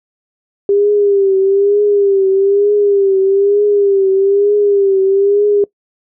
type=tone with vibrato; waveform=sine; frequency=398.6 Hz; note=G4; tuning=29 cents sharp; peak=-8 dBFS; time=0.69-5.64 s; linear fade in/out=2 ms; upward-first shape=triangle; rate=1.1 Hz; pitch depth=74 cents each way; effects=noise-tail reverb RT60 0.1 s tail -21 dB re dry